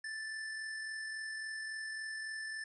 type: tone with amplitude modulation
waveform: square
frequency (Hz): 1760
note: A6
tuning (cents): 0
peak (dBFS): -39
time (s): 0.04-2.64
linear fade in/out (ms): 5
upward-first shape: sine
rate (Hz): 43.6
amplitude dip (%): 30
effects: resampled to 24000 Hz